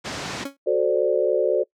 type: low-pass noise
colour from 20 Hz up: pink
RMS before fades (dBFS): -29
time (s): 0.04-0.45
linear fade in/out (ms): 20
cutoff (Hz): 6900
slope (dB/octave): 24
type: tone with exponential decay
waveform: 30% pulse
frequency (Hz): 277.2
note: C#4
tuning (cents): 0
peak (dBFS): -22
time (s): 0.45-0.57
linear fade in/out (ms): 5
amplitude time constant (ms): 24
type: chord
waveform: sine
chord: D dominant seventh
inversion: first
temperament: equal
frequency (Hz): 370 / 440 / 523.3 / 587.3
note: F#4 / A4 / C5 / D5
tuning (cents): 0 / 0 / 0 / 0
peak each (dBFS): -23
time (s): 0.66-1.64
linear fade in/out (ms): 20
effects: noise-tail reverb RT60 0.1 s tail -23 dB re dry + high-pass 150 Hz 12 dB/octave